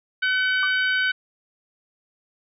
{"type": "harmonic tone", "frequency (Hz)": 756, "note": "F#5", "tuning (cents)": 37, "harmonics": [2, 3, 4, 5, 6], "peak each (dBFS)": [-20, -30, -28, -36, -39], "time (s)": [0.22, 1.12], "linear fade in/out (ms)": 10}
{"type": "tone with exponential decay", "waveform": "sine", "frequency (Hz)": 1174.7, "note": "D6", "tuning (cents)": 0, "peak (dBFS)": -22, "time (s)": [0.63, 0.73], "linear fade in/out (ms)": 1, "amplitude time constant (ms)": 21}
{"effects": []}